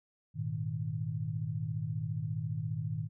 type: chord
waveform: sine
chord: Ab suspended second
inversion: none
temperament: equal with one note detuned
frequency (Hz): 103.83 / 118.51 / 155.56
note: Ab2 / Bb2 / Eb3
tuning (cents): 0 / +29 / 0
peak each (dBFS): -38 / -37 / -36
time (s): 0.34-3.09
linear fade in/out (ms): 50
effects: none